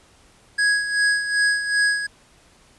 square tone with tremolo, 1661.2 Hz, G#6, in tune, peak -16 dBFS, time 0.58-2.07 s, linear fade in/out 10 ms, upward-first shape sine, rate 2.6 Hz, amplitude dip 65%, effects pink hiss -54 dBFS RMS until 2.78 s + resampled to 24000 Hz

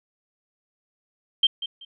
sine tone with echo, 3146 Hz, G7, 6 cents sharp, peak -14 dBFS, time 1.43-1.47 s, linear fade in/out 5 ms, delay 190 ms, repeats 2, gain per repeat -13 dB, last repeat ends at 1.85 s, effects none

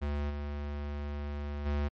square tone with level steps, 72.6 Hz, D2, 19 cents flat, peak -31 / -35 / -29 dBFS, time 0.01-1.89 s, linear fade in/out 20 ms, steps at 0.29 / 1.65 s, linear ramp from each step 20 ms, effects low-pass 3000 Hz 12 dB/octave + MP3 48 kbps

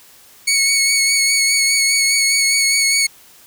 15% pulse tone with vibrato, 2214 Hz, C#7, 3 cents flat, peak -6 dBFS, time 0.47-3.07 s, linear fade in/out 10 ms, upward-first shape sine, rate 4.9 Hz, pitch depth 24 cents each way, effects white hiss -46 dBFS RMS until 3.46 s

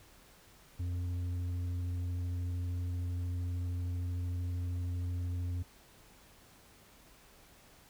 triangle tone with tanh clipping, 88.7 Hz, F2, 27 cents sharp, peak -34 dBFS, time 0.79-5.63 s, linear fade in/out 10 ms, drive 10 dB, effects added 50 Hz sine -69 dBFS peak until 7.89 s + pink hiss -60 dBFS RMS until 7.89 s

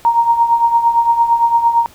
sine tone with tremolo, 932.3 Hz, A#5, in tune, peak -6 dBFS, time 0.05-1.86 s, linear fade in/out 0 ms, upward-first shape triangle, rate 8.8 Hz, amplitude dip 75%, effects pink hiss -44 dBFS RMS until 1.94 s

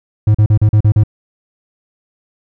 triangle tone bursts, 106.5 Hz, G#2, 44 cents sharp, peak -4 dBFS, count 7, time 0.27-1.036 s, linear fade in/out 5 ms, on 76 ms, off 39 ms, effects none

